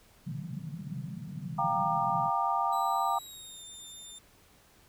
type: band-pass noise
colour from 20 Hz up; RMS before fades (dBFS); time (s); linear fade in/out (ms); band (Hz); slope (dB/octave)
white; -39; 0.26-2.3; 10; 130 to 190; 48
type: chord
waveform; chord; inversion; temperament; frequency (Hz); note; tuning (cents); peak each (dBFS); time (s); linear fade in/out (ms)
sine; G minor seventh; third; equal with one note detuned; 698.5 / 784 / 932.3 / 1199.3; F5 / G5 / Bb5 / D6; 0 / 0 / 0 / +36; -34 / -31 / -31 / -31; 1.58-3.19; 10
type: tone with pitch glide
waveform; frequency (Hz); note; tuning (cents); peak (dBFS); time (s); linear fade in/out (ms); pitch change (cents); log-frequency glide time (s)
20% pulse; 3951 to 3602; B7 to A7; 0 to +40; -39; 2.72-4.19; 10; -160; 3.06-3.64
effects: pink hiss -61 dBFS RMS until 4.88 s